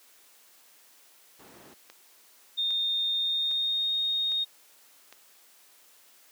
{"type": "noise", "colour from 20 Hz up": "brown", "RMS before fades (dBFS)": -43, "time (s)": [1.39, 1.74], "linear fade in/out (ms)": 5}
{"type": "click train", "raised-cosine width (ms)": 0.2, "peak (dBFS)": -29, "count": 5, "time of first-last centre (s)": [1.9, 5.126], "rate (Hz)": 1.24}
{"type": "tone with pitch glide", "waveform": "sine", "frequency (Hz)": [3656, 3709], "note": ["A#7", "A#7"], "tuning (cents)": [-34, -9], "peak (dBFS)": -25, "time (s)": [2.57, 4.45], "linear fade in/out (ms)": 20, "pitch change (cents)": 25, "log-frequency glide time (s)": [3.16, 3.94]}
{"effects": ["white hiss -58 dBFS RMS until 6.31 s", "high-pass 300 Hz 12 dB/octave"]}